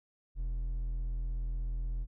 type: tone with hard clipping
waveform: triangle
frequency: 41.76 Hz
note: E1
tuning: 23 cents sharp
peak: -33 dBFS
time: 0.35-2.07 s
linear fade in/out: 50 ms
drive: 7 dB
effects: none